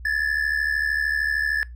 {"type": "ring-modulated tone", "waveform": "triangle", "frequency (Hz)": 1732, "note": "A6", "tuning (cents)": -28, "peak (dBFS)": -16, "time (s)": [0.05, 1.63], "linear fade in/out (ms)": 0, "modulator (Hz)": 36.6, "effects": ["noise-tail reverb RT60 0.2 s tail -23 dB re dry", "added 60 Hz sine -36 dBFS peak until 1.75 s"]}